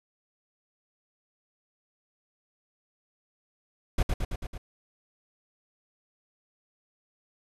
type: noise with echo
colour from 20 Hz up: brown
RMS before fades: -23 dBFS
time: 3.98-4.03 s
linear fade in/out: 5 ms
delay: 110 ms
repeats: 5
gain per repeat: -3 dB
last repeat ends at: 4.58 s
effects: resampled to 32000 Hz